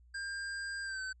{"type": "tone with pitch glide", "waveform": "square", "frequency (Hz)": [1600, 1531.3], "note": ["G6", "G6"], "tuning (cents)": [35, -41], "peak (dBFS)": -38, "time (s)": [0.14, 1.13], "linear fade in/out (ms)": 10, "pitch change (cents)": -76, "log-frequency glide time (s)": [0.83, 1.01], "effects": ["added 60 Hz sine -58 dBFS peak until 1.2 s", "resampled to 22050 Hz"]}